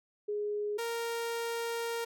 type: tone pair in turn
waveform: sine / sawtooth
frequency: 415.9 / 464.8 Hz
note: G#4 / A#4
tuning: +2 / -5 cents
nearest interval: major second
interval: 193 cents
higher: second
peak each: -31 / -29 dBFS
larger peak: second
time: 0.28-0.78 / 0.78-2.05 s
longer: second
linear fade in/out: 10 ms
effects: none